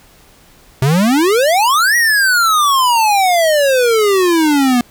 square exponential two-way sweep, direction up then down, 126.6 to 1934 to 238.2 Hz, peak -10 dBFS, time 0.82-4.81 s, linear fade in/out 2 ms, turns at 1.96 s, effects pink hiss -46 dBFS RMS until 4.9 s

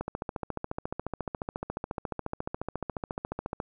click train, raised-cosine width 1 ms, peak -18 dBFS, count 52, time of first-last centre 0.01-3.602 s, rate 14.2 Hz, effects none

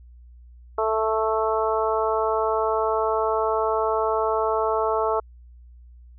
harmonic tone, 220 Hz, A3, in tune, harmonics 2 / 3 / 4 / 5 / 6, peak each -24 / -26 / -27 / -28 / -29 dBFS, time 0.78-5.2 s, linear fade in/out 5 ms, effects added 60 Hz sine -44 dBFS peak until 6.18 s

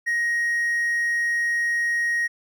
triangle tone with hard clipping, 1880 Hz, A#6, 14 cents sharp, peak -21 dBFS, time 0.06-2.28 s, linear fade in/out 20 ms, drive 5 dB, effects none

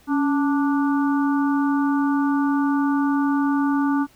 harmonic tone with a mistuned harmonic, 293.3 Hz, D4, 2 cents flat, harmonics 1 / 3 / 4 / 5, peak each -18 / -28 / -30 / -32 dBFS, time 0.07-4.07 s, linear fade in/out 50 ms, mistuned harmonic 1, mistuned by -83 cents, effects pink hiss -55 dBFS RMS until 4.15 s

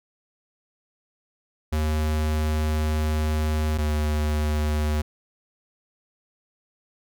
square tone pair in turn, 77.1 / 75.64 Hz, D#2 / D#2, -15 / -48 cents, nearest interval unison, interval 33 cents, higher first, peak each -22 dBFS, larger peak neither, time 1.72-3.78 / 3.78-5.02 s, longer first, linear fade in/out 10 ms, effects none

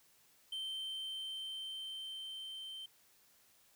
triangle tone with level ramp, 3112 Hz, G7, 13 cents flat, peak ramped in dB -37 to -43 dBFS, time 0.52-2.86 s, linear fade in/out 5 ms, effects white hiss -68 dBFS RMS until 3.75 s

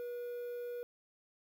triangle tone with quantisation, 483.1 Hz, B4, 38 cents flat, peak -37 dBFS, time 0-0.83 s, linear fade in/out 0 ms, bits 10, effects none

